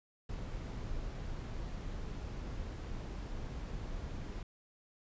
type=noise; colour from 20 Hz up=brown; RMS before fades=-41 dBFS; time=0.29-4.43 s; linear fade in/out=5 ms; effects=resampled to 16000 Hz